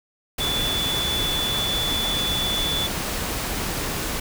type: tone in noise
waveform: sine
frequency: 3461 Hz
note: A7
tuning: 29 cents flat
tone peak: -23 dBFS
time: 0.4-2.87 s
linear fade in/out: 5 ms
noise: pink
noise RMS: -27 dBFS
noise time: 0.38-4.2 s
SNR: +1 dB
effects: none